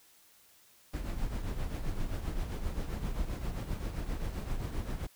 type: noise with tremolo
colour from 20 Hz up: brown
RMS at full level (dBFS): -32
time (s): 0.93-5.07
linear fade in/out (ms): 10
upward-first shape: triangle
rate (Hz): 7.6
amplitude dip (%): 65
effects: white hiss -62 dBFS RMS until 5.15 s